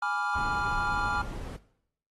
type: chord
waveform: triangle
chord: G# diminished seventh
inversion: none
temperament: equal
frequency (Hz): 830.6 / 987.8 / 1174.7 / 1396.9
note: G#5 / B5 / D6 / F6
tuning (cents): 0 / 0 / 0 / 0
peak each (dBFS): -30 / -34 / -33 / -29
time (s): 0.02-1.22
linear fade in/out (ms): 5
type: noise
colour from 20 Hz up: brown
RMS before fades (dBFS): -37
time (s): 0.35-1.57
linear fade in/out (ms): 10
effects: noise-tail reverb RT60 0.7 s tail -17 dB re dry + AAC 32 kbps

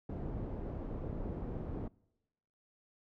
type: low-pass noise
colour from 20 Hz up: pink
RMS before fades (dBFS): -40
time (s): 0.09-1.88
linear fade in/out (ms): 5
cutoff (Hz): 490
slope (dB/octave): 12
effects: noise-tail reverb RT60 1.0 s tail -26 dB re dry

